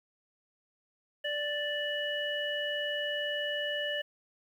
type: harmonic tone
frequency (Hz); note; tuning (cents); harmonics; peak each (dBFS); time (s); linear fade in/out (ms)
587; D5; -1; 1 / 3 / 5; -35 / -35 / -35; 1.24-4.02; 10
effects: 10-bit